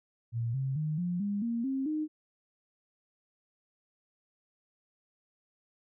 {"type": "tone with pitch steps", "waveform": "sine", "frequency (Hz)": [116.54, 133.87, 153.78, 176.64, 202.9, 233.1, 267.7, 307.6], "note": ["A#2", "C3", "D#3", "F3", "G#3", "A#3", "C4", "D#4"], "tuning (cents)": [0, 40, -20, 20, -40, 0, 40, -20], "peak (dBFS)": -29, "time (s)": [0.32, 2.08], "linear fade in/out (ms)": 50, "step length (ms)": 220, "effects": []}